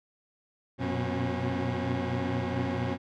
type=tone cluster; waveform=20% pulse; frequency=91.3 / 119.7 / 124.1 / 271.1 Hz; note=F#2 / A#2 / B2 / C#4; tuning=-23 / +46 / +9 / -38 cents; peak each=-29 dBFS; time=0.78-2.98 s; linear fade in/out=50 ms; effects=low-pass 3000 Hz 12 dB/octave